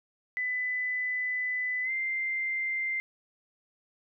sine tone with pitch glide, 2000 to 2090 Hz, B6 to C7, +21 to -2 cents, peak -28 dBFS, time 0.37-3 s, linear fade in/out 0 ms, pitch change +77 cents, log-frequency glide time 1.83-1.91 s, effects none

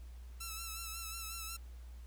5% pulse tone with vibrato, 1327 Hz, E6, 11 cents sharp, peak -31 dBFS, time 0.4-1.57 s, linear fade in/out 10 ms, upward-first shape sine, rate 5.5 Hz, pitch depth 41 cents each way, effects added 60 Hz sine -47 dBFS peak until 2.06 s + pink hiss -66 dBFS RMS until 2.06 s

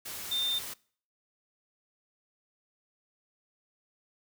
sine tone in noise, 3608 Hz, A7, 43 cents sharp, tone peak -28 dBFS, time 0.31-0.59 s, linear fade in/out 10 ms, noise white, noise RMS -40 dBFS, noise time 0.05-0.74 s, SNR +9 dB, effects noise-tail reverb RT60 0.5 s tail -23 dB re dry

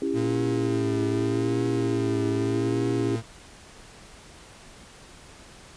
sine chord, C# diminished, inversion none, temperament just, 277.2 / 332.6 / 399.1 Hz, C#4 / E4 / G4, 0 / +16 / +31 cents, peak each -28 dBFS, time 0.02-3.16 s, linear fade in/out 2 ms
40% pulse tone with vibrato, 113.6 Hz, A#2, 44 cents flat, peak -27 dBFS, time 0.13-3.23 s, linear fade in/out 50 ms, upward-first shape triangle, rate 0.82 Hz, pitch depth 89 cents each way
effects pink hiss -48 dBFS RMS until 5.76 s + resampled to 22050 Hz

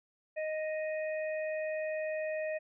harmonic tone, 622.3 Hz, D#5, in tune, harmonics 1 / 3 / 4, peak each -33 / -43 / -45 dBFS, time 0.36-2.59 s, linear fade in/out 20 ms, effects none

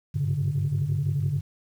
sine tone cluster, 97 / 103.3 / 132.7 / 144.3 Hz, G2 / G#2 / C3 / D3, -18 / -9 / +25 / -30 cents, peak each -30 / -29 / -30 / -24 dBFS, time 0.14-1.41 s, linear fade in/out 20 ms, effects tanh soft clip ceiling -17 dBFS + 9-bit

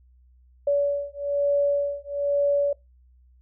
sine beating tone pair, 570 / 571.1 Hz, C#5 / D5, +48 / -49 cents, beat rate 1.1 Hz, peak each -24 dBFS, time 0.67-2.73 s, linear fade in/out 5 ms, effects noise-tail reverb RT60 0.2 s tail -23 dB re dry + added 62 Hz sine -53 dBFS peak until 3.41 s

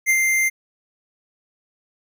square tone with ADSR envelope, 2093 Hz, C7, in tune, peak -14 dBFS, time 0.06-0.5 s, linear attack 37 ms, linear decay 60 ms, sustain -3 dB, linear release 25 ms, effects none

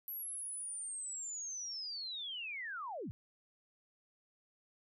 sine linear sweep, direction down, 11840 to 75.1 Hz, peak -40 dBFS, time 0.08-3.11 s, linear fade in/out 0 ms, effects none

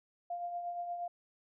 sine tone with tremolo, 699 Hz, F5, 1 cent sharp, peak -34 dBFS, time 0.3-1.08 s, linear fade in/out 5 ms, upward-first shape triangle, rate 8.5 Hz, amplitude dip 50%, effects none

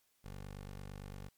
15% pulse tone, 48.85 Hz, G1, 5 cents flat, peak -39 dBFS, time 0.24-1.29 s, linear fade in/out 10 ms, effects white hiss -75 dBFS RMS until 1.37 s + MP3 96 kbps

